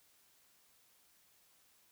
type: silence
effects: white hiss -69 dBFS RMS until 1.91 s